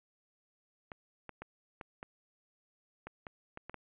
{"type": "clicks", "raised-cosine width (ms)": 0.5, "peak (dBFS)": -28, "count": 10, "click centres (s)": [0.918, 1.293, 1.42, 1.812, 2.029, 3.07, 3.268, 3.574, 3.696, 3.743], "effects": ["resampled to 8000 Hz", "9-bit"]}